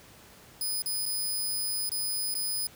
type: tone with dropouts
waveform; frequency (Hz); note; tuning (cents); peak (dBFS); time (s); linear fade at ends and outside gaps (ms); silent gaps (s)
10% pulse; 5000; D#8; +8; -22; 0.61-2.67; 2; 0.821-0.859 / 1.056-1.061 / 1.893-1.917 / 2.342-2.351
effects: pink hiss -53 dBFS RMS until 2.75 s + high-pass 60 Hz 12 dB/octave